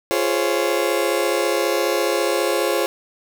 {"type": "chord", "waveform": "35% pulse", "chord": "Db major seventh", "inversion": "first", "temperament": "just", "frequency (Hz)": [346.5, 415.8, 519.7, 554.4], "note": ["F4", "Ab4", "C5", "Db5"], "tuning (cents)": [-14, 2, -12, 0], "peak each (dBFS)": -22, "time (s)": [0.11, 2.86], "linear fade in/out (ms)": 0, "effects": []}